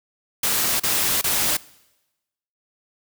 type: noise with dropouts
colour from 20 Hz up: white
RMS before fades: -21 dBFS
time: 0.43-1.57 s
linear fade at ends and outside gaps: 5 ms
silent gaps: 0.798-0.834 / 1.214-1.24 s
effects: noise-tail reverb RT60 1.0 s tail -22 dB re dry